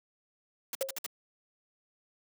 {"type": "noise bursts", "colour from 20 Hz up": "white", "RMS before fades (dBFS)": -36, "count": 5, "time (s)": [0.73, 1.063], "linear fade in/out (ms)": 2, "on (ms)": 21, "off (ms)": 57}
{"type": "tone with exponential decay", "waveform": "sine", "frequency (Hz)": 537, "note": "C5", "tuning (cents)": 45, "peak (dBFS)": -26, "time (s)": [0.81, 0.98], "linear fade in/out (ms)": 2, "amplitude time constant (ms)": 35}
{"effects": ["high-pass 300 Hz 12 dB/octave"]}